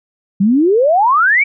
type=exponential sweep; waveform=sine; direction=up; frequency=185 to 2349 Hz; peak=-8 dBFS; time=0.4-1.44 s; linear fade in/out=10 ms; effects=none